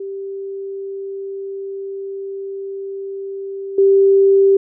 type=tone with level steps; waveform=sine; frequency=391.7 Hz; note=G4; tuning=1 cent flat; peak=-24 / -8 dBFS; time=0-4.57 s; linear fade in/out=5 ms; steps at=3.78 s; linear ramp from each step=5 ms; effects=none